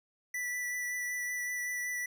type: tone with vibrato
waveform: square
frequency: 1969 Hz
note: B6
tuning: 6 cents flat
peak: -34 dBFS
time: 0.34-2.06 s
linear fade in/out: 5 ms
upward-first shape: sine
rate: 5.3 Hz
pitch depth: 12 cents each way
effects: none